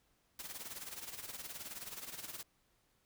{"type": "noise with tremolo", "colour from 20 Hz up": "white", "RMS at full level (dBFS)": -44, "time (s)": [0.39, 2.43], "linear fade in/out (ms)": 2, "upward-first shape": "sine", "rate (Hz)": 19, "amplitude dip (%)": 70, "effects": ["pink hiss -75 dBFS RMS until 3.05 s"]}